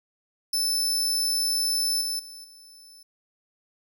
sawtooth tone with level steps, 5274 Hz, E8, in tune, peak -20 / -24 / -38 / -45 dBFS, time 0.53-3.03 s, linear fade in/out 5 ms, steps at 2.01 / 2.19 / 2.44 s, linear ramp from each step 5 ms, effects none

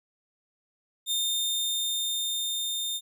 sawtooth tone with level ramp, 3632 Hz, A#7, 46 cents flat, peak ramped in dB -22 to -26 dBFS, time 1.06-3.01 s, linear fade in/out 50 ms, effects none

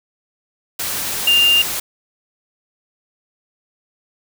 sine tone in noise, 2800 Hz, F7, 4 cents sharp, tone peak -10 dBFS, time 1.27-1.62 s, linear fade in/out 5 ms, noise white, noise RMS -23 dBFS, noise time 0.79-1.8 s, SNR +10 dB, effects none

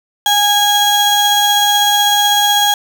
35% pulse tone pair together, 822 / 3304 Hz, G#5 / G#7, -18 / -10 cents, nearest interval 2 octaves, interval 2408 cents, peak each -11 dBFS, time 0.26-2.74 s, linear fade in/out 2 ms, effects none

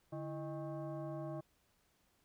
sine tone with frequency modulation, 145.2 Hz, D3, 19 cents flat, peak -40 dBFS, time 0.12-1.41 s, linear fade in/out 10 ms, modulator 476 Hz, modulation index 1.3, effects pink hiss -75 dBFS RMS until 2.24 s

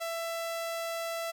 sawtooth tone, 666 Hz, E5, 18 cents sharp, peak -29 dBFS, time 0-1.32 s, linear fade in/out 20 ms, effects none

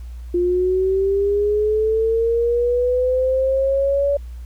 sine linear sweep, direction up, 349.2 to 570 Hz, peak -15 dBFS, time 0.34-4.17 s, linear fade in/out 5 ms, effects added 60 Hz sine -30 dBFS peak until 4.45 s + pink hiss -55 dBFS RMS until 4.45 s

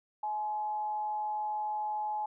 sine tone with frequency modulation, 847 Hz, G#5, 34 cents sharp, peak -31 dBFS, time 0.23-2.26 s, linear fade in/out 5 ms, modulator 193 Hz, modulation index 0.21, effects none

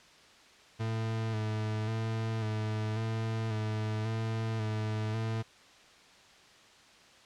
40% pulse tone with vibrato, 110 Hz, A2, in tune, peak -30 dBFS, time 0.79-5.43 s, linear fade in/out 20 ms, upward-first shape square, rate 0.92 Hz, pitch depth 30 cents each way, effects white hiss -57 dBFS RMS until 7.25 s + low-pass 5000 Hz 12 dB/octave

